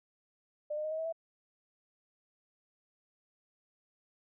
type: tone with pitch steps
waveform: sine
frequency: 598 / 609.5 / 621.2 / 633.2 / 645.4 / 657.8 Hz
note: D5 / D#5 / D#5 / D#5 / E5 / E5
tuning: +31 / -36 / -3 / +30 / -37 / -4 cents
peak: -33 dBFS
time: 0.7-1.126 s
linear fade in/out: 10 ms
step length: 71 ms
effects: none

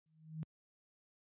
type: tone with exponential growth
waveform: sine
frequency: 157.9 Hz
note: D#3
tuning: 26 cents sharp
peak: -36 dBFS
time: 0.06-0.43 s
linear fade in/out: 0 ms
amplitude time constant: 80 ms
effects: high-pass 80 Hz 12 dB/octave + resampled to 8000 Hz

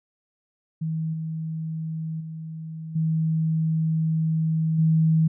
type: tone with level steps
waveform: sine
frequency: 160 Hz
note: D#3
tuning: 49 cents sharp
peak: -24 / -27 / -32 / -20 / -16 dBFS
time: 0.81-5.28 s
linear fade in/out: 10 ms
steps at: 1.13 / 2.2 / 2.95 / 4.78 s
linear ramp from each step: 10 ms
effects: none

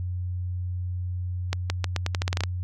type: accelerating click train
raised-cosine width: 0.2 ms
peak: -9 dBFS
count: 12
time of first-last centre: 1.53-2.436 s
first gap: 170 ms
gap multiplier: 0.84
effects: added 90 Hz sine -27 dBFS peak until 2.63 s

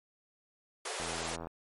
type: high-pass noise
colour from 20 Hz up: pink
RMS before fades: -38 dBFS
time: 0.85-1.36 s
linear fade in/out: 5 ms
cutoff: 370 Hz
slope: 96 dB/octave
type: click train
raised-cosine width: 1 ms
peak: -27 dBFS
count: 40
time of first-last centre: 1-1.47 s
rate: 82.9 Hz
effects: MP3 48 kbps

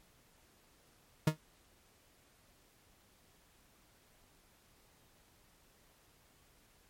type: tone with exponential decay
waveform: 40% pulse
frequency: 155.56 Hz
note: D#3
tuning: in tune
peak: -22 dBFS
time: 1.27-1.37 s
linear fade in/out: 5 ms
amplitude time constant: 20 ms
effects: pink hiss -67 dBFS RMS until 6.89 s + MP3 64 kbps

